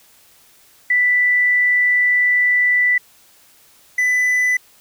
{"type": "tone pair in turn", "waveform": ["sine", "triangle"], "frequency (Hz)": [1978, 1995.2], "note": ["B6", "B6"], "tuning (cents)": [2, 17], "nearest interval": "unison", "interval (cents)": 15, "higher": "second", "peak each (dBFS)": -12, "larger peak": "neither", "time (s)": [[0.9, 2.98], [3.98, 4.57]], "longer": "first", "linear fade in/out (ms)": 5, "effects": ["white hiss -51 dBFS RMS until 4.8 s"]}